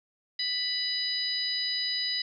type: harmonic tone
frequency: 990 Hz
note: B5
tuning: 4 cents sharp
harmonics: 2 / 3 / 4 / 5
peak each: -37 / -39 / -32 / -30 dBFS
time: 0.39-2.22 s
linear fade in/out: 5 ms
effects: none